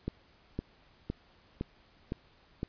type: click train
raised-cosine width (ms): 3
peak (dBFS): -20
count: 6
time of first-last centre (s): 0.08-2.631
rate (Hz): 1.96
effects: pink hiss -63 dBFS RMS until 2.68 s + resampled to 11025 Hz